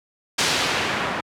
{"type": "noise with low-pass filter sweep", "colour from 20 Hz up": "white", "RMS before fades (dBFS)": -23, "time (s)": [0.38, 1.21], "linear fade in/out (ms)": 10, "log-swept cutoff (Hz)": [5700, 1400], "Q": 0.77, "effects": ["high-pass 100 Hz 12 dB/octave"]}